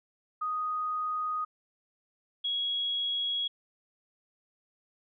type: tone pair in turn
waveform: sine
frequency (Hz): 1244.5 / 3322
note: D#6 / G#7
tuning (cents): 0 / 0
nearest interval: octave + perfect fourth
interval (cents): 1700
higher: second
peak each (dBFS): -29 / -28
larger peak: second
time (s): 0.41-1.45 / 2.44-3.48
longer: neither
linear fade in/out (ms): 10
effects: none